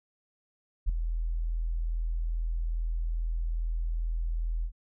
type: tone with ADSR envelope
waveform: sine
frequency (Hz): 41.2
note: E1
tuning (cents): 0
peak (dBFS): -18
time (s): 0.86-4.72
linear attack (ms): 31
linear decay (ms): 4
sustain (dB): -9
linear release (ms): 79
effects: tanh soft clip ceiling -16 dBFS